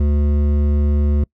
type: tone with hard clipping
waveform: sine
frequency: 72.9 Hz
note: D2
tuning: 12 cents flat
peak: -15 dBFS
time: 0-1.24 s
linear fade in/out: 5 ms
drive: 11 dB
effects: noise-tail reverb RT60 0.1 s tail -26 dB re dry